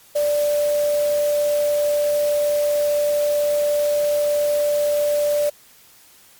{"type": "tone in noise", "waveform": "sine", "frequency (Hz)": 587.3, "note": "D5", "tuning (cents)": 0, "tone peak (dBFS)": -16, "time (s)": [0.15, 5.5], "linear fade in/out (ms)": 10, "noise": "white", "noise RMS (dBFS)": -33, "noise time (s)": [0.15, 5.5], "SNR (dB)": 14, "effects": ["white hiss -50 dBFS RMS until 6.39 s", "MP3 96 kbps"]}